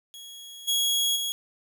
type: tone with level steps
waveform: sawtooth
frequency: 3322 Hz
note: G#7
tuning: in tune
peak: -38 / -19 / -24 dBFS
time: 0.14-1.32 s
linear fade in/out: 0 ms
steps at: 0.67 / 1.15 s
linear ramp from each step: 20 ms
effects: 10-bit